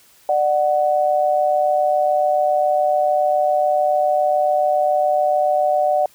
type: tone pair together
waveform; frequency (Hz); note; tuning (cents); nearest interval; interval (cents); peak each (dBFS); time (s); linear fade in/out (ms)
sine; 596 / 743.1; D5 / F#5; +25 / +7; major third; 382; -17; 0.29-6.06; 2
effects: white hiss -52 dBFS RMS until 6.14 s